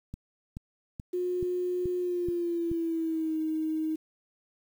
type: click train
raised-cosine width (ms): 5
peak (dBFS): -25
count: 7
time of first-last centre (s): 0.14-2.715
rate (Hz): 2.33
type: tone with pitch glide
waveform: sine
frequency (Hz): 359.6 to 314.9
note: F#4 to D#4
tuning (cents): -49 to +21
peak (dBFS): -27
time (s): 1.13-3.96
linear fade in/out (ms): 10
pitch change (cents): -230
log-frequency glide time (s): 1.98-3.38
effects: 9-bit